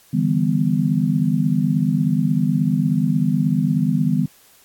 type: chord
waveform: sine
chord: E minor seventh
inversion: third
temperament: just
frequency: 148.33 / 164.81 / 197.78 / 247.2 Hz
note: D3 / E3 / G3 / B3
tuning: +18 / 0 / +16 / +2 cents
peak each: -21 dBFS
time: 0.13-4.26 s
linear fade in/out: 10 ms
effects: white hiss -52 dBFS RMS until 4.64 s + AAC 64 kbps